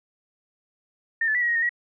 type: tone with pitch steps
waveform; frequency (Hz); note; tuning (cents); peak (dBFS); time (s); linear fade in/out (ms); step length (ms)
sine; 1818 / 1738 / 1961 / 1906 / 1881 / 1839 / 1915; A#6 / A6 / B6 / A#6 / A#6 / A#6 / A#6; -44 / -22 / -13 / +38 / +15 / -24 / +46; -20; 1.21-1.693; 5; 69
effects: none